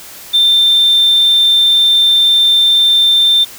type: tone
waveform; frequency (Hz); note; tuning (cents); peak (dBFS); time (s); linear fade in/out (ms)
sine; 3578; A7; +28; -5; 0.33-3.45; 20
effects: tanh soft clip ceiling -3 dBFS + white hiss -33 dBFS RMS until 3.58 s